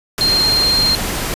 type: tone in noise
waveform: sine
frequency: 4192 Hz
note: C8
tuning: 2 cents sharp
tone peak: -12 dBFS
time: 0.21-0.95 s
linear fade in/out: 0 ms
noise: pink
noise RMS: -21 dBFS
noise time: 0.18-1.34 s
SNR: +6 dB
effects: resampled to 32000 Hz